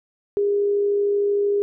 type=tone with amplitude modulation; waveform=sine; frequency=406.3 Hz; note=G#4; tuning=38 cents flat; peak=-16 dBFS; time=0.37-1.62 s; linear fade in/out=0 ms; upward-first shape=sine; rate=53.1 Hz; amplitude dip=25%; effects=none